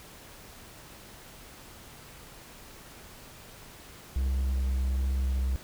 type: tone with vibrato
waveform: triangle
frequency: 65.41 Hz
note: C2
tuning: in tune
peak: -23 dBFS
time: 4.16-5.56 s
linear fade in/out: 0 ms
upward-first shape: sine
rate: 1.3 Hz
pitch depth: 13 cents each way
effects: pink hiss -49 dBFS RMS until 5.63 s